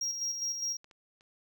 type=tone with tremolo; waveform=triangle; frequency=5620 Hz; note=F8; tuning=10 cents sharp; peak=-29 dBFS; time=0.01-0.77 s; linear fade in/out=5 ms; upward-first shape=square; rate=4.9 Hz; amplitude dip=45%
type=clicks; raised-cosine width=0.2 ms; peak=-36 / -39 / -45 dBFS; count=3; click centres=0.844 / 0.912 / 1.209 s
effects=none